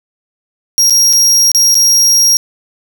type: tone with dropouts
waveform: 40% pulse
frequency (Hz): 5620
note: F8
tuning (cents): +10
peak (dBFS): -5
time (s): 0.78-2.37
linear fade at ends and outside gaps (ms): 0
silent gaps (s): 0.898-0.906 / 1.129-1.133 / 1.517-1.548 / 1.744-1.753
effects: none